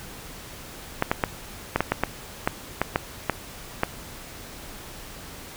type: clicks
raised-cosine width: 0.5 ms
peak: -5 dBFS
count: 12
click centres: 1.024 / 1.115 / 1.238 / 1.76 / 1.806 / 1.92 / 2.036 / 2.475 / 2.816 / 2.959 / 3.297 / 3.834 s
effects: pink hiss -41 dBFS RMS until 5.56 s